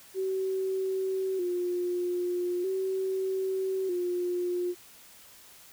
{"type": "tone with vibrato", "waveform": "sine", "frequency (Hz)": 367.7, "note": "F#4", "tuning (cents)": -11, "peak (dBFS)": -27, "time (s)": [0.14, 4.75], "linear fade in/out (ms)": 50, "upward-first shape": "square", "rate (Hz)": 0.4, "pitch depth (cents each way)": 58, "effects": ["white hiss -53 dBFS RMS until 5.72 s"]}